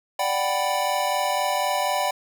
square chord, G major seventh, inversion second, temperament equal, 587.3 / 740 / 784 / 987.8 Hz, D5 / F#5 / G5 / B5, 0 / 0 / 0 / 0 cents, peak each -28 dBFS, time 0.19-2.11 s, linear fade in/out 5 ms, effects none

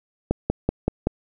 click train, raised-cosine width 2 ms, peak -6 dBFS, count 5, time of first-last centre 0.31-1.07 s, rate 5.26 Hz, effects none

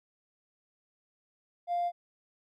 sine tone with hard clipping, 698.5 Hz, F5, in tune, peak -28 dBFS, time 1.67-1.92 s, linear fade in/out 50 ms, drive 1 dB, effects none

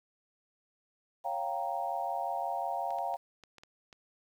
sine chord, G half-diminished seventh, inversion second, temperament equal, 554.4 / 698.5 / 784 / 932.3 Hz, Db5 / F5 / G5 / Bb5, 0 / 0 / 0 / 0 cents, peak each -41 / -35 / -36 / -38 dBFS, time 1.24-3.17 s, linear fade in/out 20 ms
clicks, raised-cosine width 0.2 ms, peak -34 dBFS, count 7, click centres 2.906 / 2.986 / 3.14 / 3.437 / 3.583 / 3.635 / 3.928 s
effects 10-bit

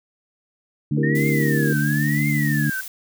harmonic tone, 73.42 Hz, D2, in tune, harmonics 2 / 3 / 4, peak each -20 / -24 / -26 dBFS, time 0.91-2.7 s, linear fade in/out 5 ms
sine chord, C dominant seventh, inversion none, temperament equal, 261.6 / 329.6 / 392 / 466.2 Hz, C4 / E4 / G4 / Bb4, 0 / 0 / 0 / 0 cents, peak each -30 / -26 / -29 / -27 dBFS, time 0.97-1.73 s, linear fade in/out 5 ms
sine tone with vibrato, 1800 Hz, A6, 39 cents sharp, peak -24 dBFS, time 1.03-2.81 s, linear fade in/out 5 ms, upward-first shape triangle, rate 1 Hz, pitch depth 290 cents each way
blue noise, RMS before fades -34 dBFS, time 1.15-2.88 s, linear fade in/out 2 ms
effects none

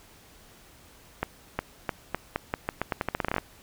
accelerating click train, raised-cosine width 0.5 ms, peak -11 dBFS, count 19, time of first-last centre 1.23-3.382 s, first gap 360 ms, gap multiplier 0.84, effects pink hiss -54 dBFS RMS until 3.62 s

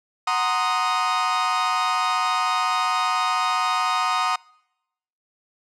40% pulse chord, C half-diminished seventh, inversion second, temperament equal, 740 / 932.3 / 1046.5 / 1244.5 Hz, Gb5 / Bb5 / C6 / Eb6, 0 / 0 / 0 / 0 cents, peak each -26 / -26 / -27 / -22 dBFS, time 0.27-4.36 s, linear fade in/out 5 ms, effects noise-tail reverb RT60 0.9 s tail -26 dB re dry + low-pass 6000 Hz 12 dB/octave

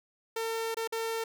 sawtooth tone with dropouts, 452.4 Hz, A4, 48 cents sharp, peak -27 dBFS, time 0.36-1.24 s, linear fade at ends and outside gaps 5 ms, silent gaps 0.745-0.769 / 0.875-0.923 s, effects none

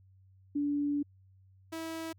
sine / sawtooth tone pair in turn, 288.9 / 325.1 Hz, D4 / E4, -28 / -24 cents, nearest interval major second, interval 204 cents, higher second, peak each -28 / -33 dBFS, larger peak first, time 0.55-1.03 / 1.72-2.13 s, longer first, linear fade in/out 10 ms, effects added 95 Hz sine -58 dBFS peak until 2.18 s

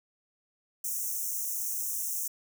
white high-pass noise, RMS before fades -33 dBFS, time 0.84-2.28 s, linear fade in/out 5 ms, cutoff 5700 Hz, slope 96 dB/octave, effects none

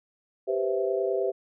sine chord, C major seventh, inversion second, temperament equal, 392 / 493.9 / 523.3 / 659.3 Hz, G4 / B4 / C5 / E5, 0 / 0 / 0 / 0 cents, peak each -27 / -32 / -30 / -31 dBFS, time 0.47-1.32 s, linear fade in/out 20 ms, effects none

